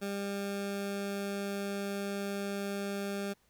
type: tone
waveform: 20% pulse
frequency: 199.7 Hz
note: G3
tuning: 32 cents sharp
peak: -29 dBFS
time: 0.01-3.34 s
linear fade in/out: 20 ms
effects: pink hiss -70 dBFS RMS until 3.49 s